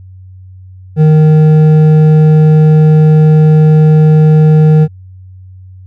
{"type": "tone with hard clipping", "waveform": "sine", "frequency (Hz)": 154.8, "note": "D#3", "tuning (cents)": -9, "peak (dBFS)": -4, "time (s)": [0.96, 4.88], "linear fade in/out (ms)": 50, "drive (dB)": 7, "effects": ["added 93 Hz sine -30 dBFS peak until 5.86 s"]}